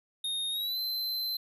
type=tone with pitch glide; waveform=square; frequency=3700 to 4082 Hz; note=A#7 to C8; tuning=-14 to -44 cents; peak=-31 dBFS; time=0.24-1.37 s; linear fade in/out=5 ms; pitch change=+170 cents; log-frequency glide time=0.5-0.79 s; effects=12-bit